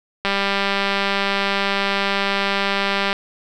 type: click train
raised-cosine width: 0.3 ms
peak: -4 dBFS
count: 571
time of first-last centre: 0.25-3.129 s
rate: 198 Hz
effects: none